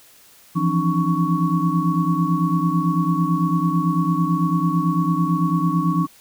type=tone cluster; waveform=sine; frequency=165.6 / 174.6 / 269.8 / 302 / 1115 Hz; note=E3 / F3 / C#4 / D4 / C#6; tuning=+8 / 0 / -47 / +48 / +10 cents; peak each=-21 / -21 / -27 / -25 / -24 dBFS; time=0.55-6.07 s; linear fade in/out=20 ms; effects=white hiss -50 dBFS RMS until 6.2 s